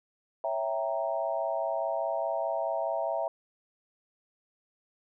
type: chord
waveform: sine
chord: C# diminished seventh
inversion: none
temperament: equal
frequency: 554.4 / 659.3 / 784 / 932.3 Hz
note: C#5 / E5 / G5 / Bb5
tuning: 0 / 0 / 0 / 0 cents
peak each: -35 / -30 / -36 / -36 dBFS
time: 0.44-3.28 s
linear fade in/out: 2 ms
effects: none